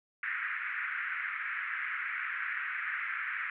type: band-pass noise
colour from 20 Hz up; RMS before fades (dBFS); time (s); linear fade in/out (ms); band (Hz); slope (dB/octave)
pink; -36; 0.23-3.5; 2; 1400 to 2200; 48
effects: none